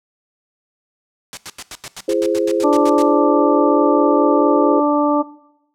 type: noise bursts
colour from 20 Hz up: white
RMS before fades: -28 dBFS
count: 14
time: 1.33-3.022 s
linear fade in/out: 0 ms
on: 41 ms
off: 86 ms
type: chord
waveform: sine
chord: E augmented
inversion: none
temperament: equal with one note detuned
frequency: 338.3 / 415.3 / 523.3 Hz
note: E4 / G#4 / B#4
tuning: +45 / 0 / 0 cents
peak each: -19 dBFS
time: 2.08-4.8 s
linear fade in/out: 5 ms
type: harmonic tone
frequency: 293.7 Hz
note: D4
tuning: in tune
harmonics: 1 / 2 / 3 / 4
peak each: -15 / -18 / -20 / -21 dBFS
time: 2.63-5.23 s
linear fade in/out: 20 ms
effects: noise-tail reverb RT60 0.8 s tail -19 dB re dry + low-pass 8000 Hz 12 dB/octave